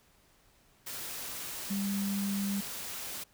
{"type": "tone in noise", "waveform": "sine", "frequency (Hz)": 199, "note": "G3", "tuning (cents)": 26, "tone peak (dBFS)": -30, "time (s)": [1.7, 2.61], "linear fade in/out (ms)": 10, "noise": "white", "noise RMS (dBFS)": -40, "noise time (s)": [0.86, 3.24], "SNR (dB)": 7, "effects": ["pink hiss -65 dBFS RMS until 3.33 s"]}